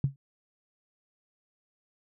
sine tone with exponential decay, 137.4 Hz, C#3, 15 cents flat, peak -18 dBFS, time 0.04-0.16 s, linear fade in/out 2 ms, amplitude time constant 24 ms, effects none

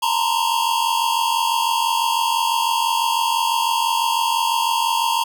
square tone cluster, 895 / 941 / 1029 / 3299 Hz, A5 / A#5 / C6 / G#7, +29 / +16 / -29 / -12 cents, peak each -24 / -21 / -25 / -28 dBFS, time 0.02-5.24 s, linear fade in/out 10 ms, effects none

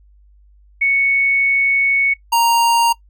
sine / square tone pair in turn, 2217 / 932.1 Hz, C#7 / A#5, 0 / 0 cents, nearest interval octave + minor third, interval 1500 cents, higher first, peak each -12 dBFS, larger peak neither, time 0.81-2.14 / 2.32-2.93 s, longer first, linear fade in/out 10 ms, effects noise-tail reverb RT60 0.1 s tail -21 dB re dry + added 50 Hz sine -46 dBFS peak until 3.09 s

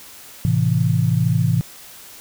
sine chord, A minor, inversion none, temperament just, 110 / 132 / 165 Hz, A2 / C3 / E3, 0 / +16 / +2 cents, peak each -19 dBFS, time 0.45-1.61 s, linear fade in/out 0 ms, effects white hiss -41 dBFS RMS until 2.2 s

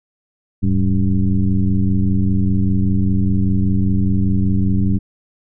sine tone with frequency modulation, 103.83 Hz, G#2, in tune, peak -12 dBFS, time 0.62-4.99 s, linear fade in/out 20 ms, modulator 91.3 Hz, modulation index 1.5, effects none

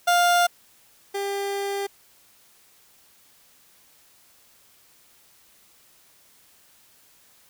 30% pulse tone pair in turn, 702 / 398.8 Hz, F5 / G4, +9 / +30 cents, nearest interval minor seventh, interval 979 cents, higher first, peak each -14 / -23 dBFS, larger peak first, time 0.07-0.47 / 1.14-1.87 s, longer second, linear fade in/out 10 ms, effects white hiss -57 dBFS RMS until 7.49 s

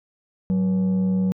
sine tone with frequency modulation, 186.4 Hz, F#3, 13 cents sharp, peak -16 dBFS, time 0.5-1.32 s, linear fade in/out 0 ms, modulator 293 Hz, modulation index 0.3, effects tanh soft clip ceiling -16 dBFS

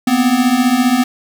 square beating tone pair, 239.9 / 254.9 Hz, A#3 / C4, +50 / -45 cents, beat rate 15 Hz, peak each -16 / -13 dBFS, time 0.07-1.04 s, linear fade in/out 5 ms, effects none

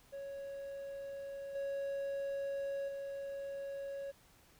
triangle tone with level steps, 554.4 Hz, C#5, in tune, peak -40 / -34 / -38 dBFS, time 0.12-4.12 s, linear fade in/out 20 ms, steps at 1.55 / 2.88 s, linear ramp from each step 5 ms, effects pink hiss -65 dBFS RMS until 4.59 s

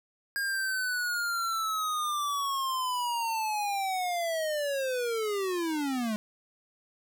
square linear sweep, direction down, 1625 to 207.7 Hz, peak -29 dBFS, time 0.36-6.16 s, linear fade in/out 0 ms, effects none

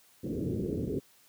white low-pass noise, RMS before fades -32 dBFS, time 0.23-1 s, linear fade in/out 20 ms, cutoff 440 Hz, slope 48 dB/octave, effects white hiss -62 dBFS RMS until 1.28 s + high-pass 80 Hz 12 dB/octave

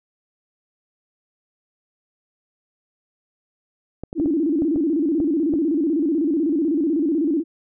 clicks, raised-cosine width 2 ms, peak -17 dBFS, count 8, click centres 4.036 / 4.129 / 4.199 / 4.259 / 4.621 / 4.76 / 5.202 / 5.538 s
sine tone with vibrato, 307.8 Hz, D#4, 19 cents flat, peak -17 dBFS, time 4.15-7.44 s, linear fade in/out 50 ms, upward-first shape square, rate 16 Hz, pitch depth 140 cents each way
effects none

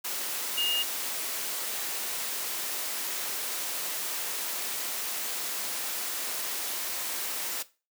sine tone in noise, 2839 Hz, F7, 28 cents sharp, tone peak -26 dBFS, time 0.57-0.83 s, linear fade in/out 10 ms, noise white, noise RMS -33 dBFS, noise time 0.04-7.63 s, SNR +4 dB, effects noise-tail reverb RT60 0.3 s tail -17 dB re dry + high-pass 300 Hz 12 dB/octave

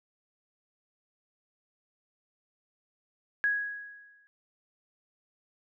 sine tone with exponential decay, 1661.2 Hz, G#6, in tune, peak -22 dBFS, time 3.44-4.27 s, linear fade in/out 0 ms, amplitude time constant 180 ms, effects none

